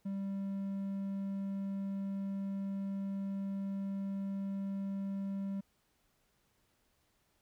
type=tone with hard clipping; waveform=triangle; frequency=196 Hz; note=G3; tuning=in tune; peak=-36 dBFS; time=0.05-5.61 s; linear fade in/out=10 ms; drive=6 dB; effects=pink hiss -75 dBFS RMS until 7.41 s